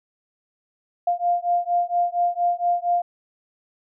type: beating tone pair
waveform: sine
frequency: 698.5 / 702.8 Hz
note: F5 / F5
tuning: 0 / +11 cents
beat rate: 4.3 Hz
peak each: -22 dBFS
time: 1.07-3.02 s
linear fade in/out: 5 ms
effects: none